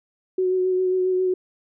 sine tone with vibrato, 370 Hz, F#4, in tune, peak -18 dBFS, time 0.38-1.34 s, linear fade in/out 5 ms, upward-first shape sine, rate 7.4 Hz, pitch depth 18 cents each way, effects none

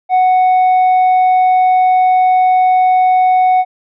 sine tone with tanh clipping, 740 Hz, F#5, in tune, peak -8 dBFS, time 0.09-3.65 s, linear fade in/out 50 ms, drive 3 dB, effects none

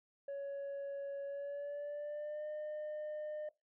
sine tone with pitch glide, 559 to 606.1 Hz, C#5 to D#5, +14 to -46 cents, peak -37 dBFS, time 0.28-3.49 s, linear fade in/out 5 ms, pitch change +140 cents, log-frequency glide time 1.25-2.47 s, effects noise-tail reverb RT60 0.2 s tail -21 dB re dry + tanh soft clip ceiling -39 dBFS

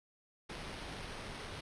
pink noise with sample-and-hold, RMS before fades -45 dBFS, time 0.49-1.61 s, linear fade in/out 10 ms, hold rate 7350 Hz, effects resampled to 22050 Hz

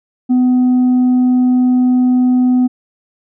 sine tone with tanh clipping, 251.3 Hz, B3, 30 cents sharp, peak -9 dBFS, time 0.29-2.68 s, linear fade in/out 20 ms, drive 2 dB, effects none

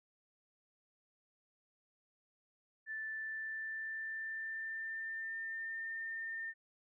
sine tone with pitch glide, 1760 to 1809.5 Hz, A6 to A6, 0 to +48 cents, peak -39 dBFS, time 2.86-6.54 s, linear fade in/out 50 ms, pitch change +48 cents, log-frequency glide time 3.08-5.91 s, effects none

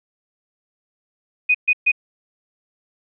sine tone bursts, 2489 Hz, D#7, in tune, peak -12 dBFS, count 3, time 1.49-1.918 s, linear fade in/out 10 ms, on 56 ms, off 130 ms, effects none

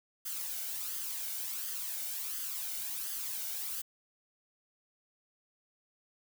blue noise with flanger, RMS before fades -38 dBFS, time 0.25-3.82 s, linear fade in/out 10 ms, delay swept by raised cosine 0.62 to 1.38 ms, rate 1.4 Hz, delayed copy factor +0.55, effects none

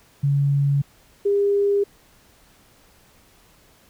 sine tone pair in turn, 141 / 403.1 Hz, C#3 / G4, +30 / +48 cents, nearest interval octave + tritone, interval 1818 cents, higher second, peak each -16 dBFS, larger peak neither, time 0.23-0.82 / 1.25-1.84 s, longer neither, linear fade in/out 10 ms, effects pink hiss -55 dBFS RMS until 3.89 s

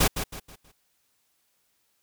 pink noise with echo, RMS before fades -20 dBFS, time 0-0.08 s, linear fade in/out 10 ms, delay 160 ms, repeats 4, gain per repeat -9 dB, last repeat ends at 0.72 s, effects white hiss -71 dBFS RMS until 2.02 s

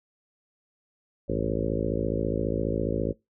harmonic tone with a mistuned harmonic, 54.7 Hz, A1, 9 cents flat, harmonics 1 / 2 / 3 / 4 / 5 / 6 / 7 / 8 / 9 / 10, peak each -34 / -34 / -34 / -34 / -34 / -34 / -34 / -34 / -34 / -34 dBFS, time 1.28-3.13 s, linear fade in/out 20 ms, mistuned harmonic 2, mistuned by -120 cents, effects noise-tail reverb RT60 0.2 s tail -23 dB re dry

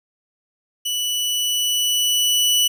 sawtooth tone with level ramp, 2960 Hz, F#7, in tune, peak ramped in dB -18 to -11 dBFS, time 0.85-2.68 s, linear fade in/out 10 ms, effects none

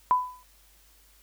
sine tone with exponential decay, 1000 Hz, B5, 21 cents sharp, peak -15 dBFS, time 0.11-0.43 s, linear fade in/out 0 ms, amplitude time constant 68 ms, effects added 50 Hz sine -60 dBFS peak until 1.22 s + white hiss -60 dBFS RMS until 1.22 s

